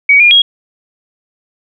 sine tone with pitch steps, 2258 / 2417 / 3288 Hz, C#7 / D7 / G#7, +31 / +49 / -18 cents, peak -3 dBFS, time 0.09-0.42 s, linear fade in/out 5 ms, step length 110 ms, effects none

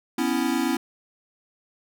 square tone cluster, 248.6 / 277.3 / 330 Hz, B3 / C#4 / E4, +12 / +1 / +2 cents, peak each -27 dBFS, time 0.18-0.77 s, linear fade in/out 5 ms, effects none

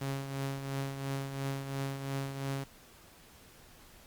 sawtooth tone with tremolo, 136.9 Hz, C#3, 21 cents flat, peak -28 dBFS, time 0.01-2.64 s, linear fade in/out 5 ms, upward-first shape triangle, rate 2.9 Hz, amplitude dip 60%, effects pink hiss -57 dBFS RMS until 4.06 s + Opus 48 kbps

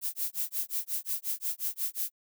violet noise with tremolo, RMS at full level -30 dBFS, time 0.01-2.12 s, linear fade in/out 50 ms, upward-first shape sine, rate 5.6 Hz, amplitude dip 100%, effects none

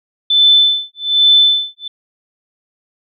sine tone with tremolo, 3520 Hz, A7, in tune, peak -5 dBFS, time 0.3-1.88 s, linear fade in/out 5 ms, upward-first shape sine, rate 1.2 Hz, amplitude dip 100%, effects none

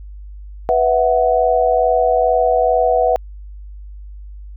sine chord, B suspended fourth, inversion none, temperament just, 493.9 / 658.5 / 740.8 Hz, B4 / E5 / F#5, 0 / -2 / +2 cents, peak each -16 dBFS, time 0.69-3.16 s, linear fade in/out 0 ms, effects added 50 Hz sine -31 dBFS peak until 4.56 s

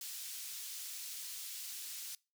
pink high-pass noise, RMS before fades -45 dBFS, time 0.01-2.15 s, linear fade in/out 2 ms, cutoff 4400 Hz, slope 12 dB/octave, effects noise-tail reverb RT60 0.3 s tail -24 dB re dry

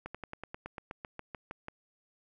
slowing click train, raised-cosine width 0.5 ms, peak -25 dBFS, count 14, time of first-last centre 0.06-1.684 s, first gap 86 ms, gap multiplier 1.06, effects none

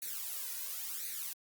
blue noise with flanger, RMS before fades -40 dBFS, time 0.02-1.33 s, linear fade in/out 2 ms, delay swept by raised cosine 0.47 to 2.07 ms, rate 0.95 Hz, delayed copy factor +0.85, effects Opus 48 kbps

